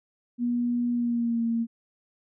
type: tone with pitch glide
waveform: sine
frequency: 241.1 to 230.6 Hz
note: B3 to A#3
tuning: -41 to -19 cents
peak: -23 dBFS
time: 0.38-1.67 s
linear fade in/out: 50 ms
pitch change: -78 cents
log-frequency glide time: 0.92-1.43 s
effects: none